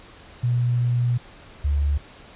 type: tone pair in turn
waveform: sine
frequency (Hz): 121.5 / 71.87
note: B2 / D2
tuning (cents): -28 / -37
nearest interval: major sixth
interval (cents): 909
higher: first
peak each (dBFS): -18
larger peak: neither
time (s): 0.43-1.18 / 1.64-1.98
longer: first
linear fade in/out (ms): 10
effects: pink hiss -46 dBFS RMS until 2.35 s + resampled to 8000 Hz